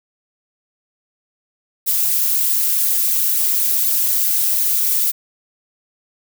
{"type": "noise with flanger", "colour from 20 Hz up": "violet", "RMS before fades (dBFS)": -17, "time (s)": [1.86, 5.12], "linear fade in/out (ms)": 20, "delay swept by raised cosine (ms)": [0.45, 5.55], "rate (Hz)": 4, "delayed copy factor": 0.75, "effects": []}